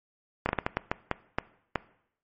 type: slowing click train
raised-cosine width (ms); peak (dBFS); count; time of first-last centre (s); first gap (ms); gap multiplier
0.5; -10; 10; 0.46-1.757; 30; 1.37
effects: noise-tail reverb RT60 0.7 s tail -19 dB re dry + MP3 32 kbps